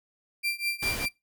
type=tone with tremolo; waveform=35% pulse; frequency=2365 Hz; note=D7; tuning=12 cents sharp; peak=-22 dBFS; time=0.43-1.09 s; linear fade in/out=20 ms; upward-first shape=triangle; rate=5 Hz; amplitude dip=95%
type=noise; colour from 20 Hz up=pink; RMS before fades=-34 dBFS; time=0.82-1.06 s; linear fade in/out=10 ms
effects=noise-tail reverb RT60 0.2 s tail -22 dB re dry